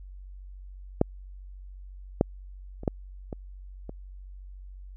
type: clicks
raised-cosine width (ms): 2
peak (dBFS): -6 / -6 / -26 / -10 / -21 / -24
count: 6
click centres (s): 1.014 / 2.211 / 2.834 / 2.878 / 3.328 / 3.894
effects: added 47 Hz sine -41 dBFS peak until 4.96 s